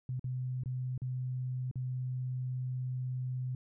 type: tone with dropouts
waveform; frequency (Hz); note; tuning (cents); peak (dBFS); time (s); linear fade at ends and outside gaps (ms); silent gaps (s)
sine; 127.4; C3; -46; -33; 0.09-3.55; 2; 0.195-0.242 / 0.636-0.658 / 0.978-1.018 / 1.713-1.756
effects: none